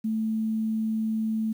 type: tone with quantisation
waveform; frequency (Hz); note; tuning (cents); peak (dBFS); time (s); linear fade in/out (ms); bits
sine; 220; A3; 0; -24; 0.04-1.53; 10; 9
effects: none